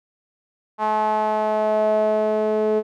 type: tone with band-pass filter sweep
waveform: sawtooth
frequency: 215 Hz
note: A3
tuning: 40 cents flat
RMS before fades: -20 dBFS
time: 0.78-2.83 s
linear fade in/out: 50 ms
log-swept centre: 930 to 480 Hz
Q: 4.8
effects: none